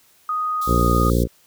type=tone with pitch glide; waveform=sine; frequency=1244.5 to 1236.6 Hz; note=D#6 to D#6; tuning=0 to -11 cents; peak=-20 dBFS; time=0.29-1.1 s; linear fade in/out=2 ms; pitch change=-11 cents; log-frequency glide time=0.7-0.93 s
type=high-pass noise; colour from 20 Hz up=white; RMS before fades=-35 dBFS; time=0.61-1.24 s; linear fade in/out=10 ms; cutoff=3300 Hz; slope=96 dB/octave
type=harmonic tone; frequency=59 Hz; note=A#1; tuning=22 cents sharp; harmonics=1 / 2 / 3 / 4 / 5 / 6 / 7 / 8 / 9; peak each=-19 / -22 / -24 / -25 / -26 / -27 / -27 / -28 / -29 dBFS; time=0.66-1.28 s; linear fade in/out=50 ms
effects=white hiss -56 dBFS RMS until 1.46 s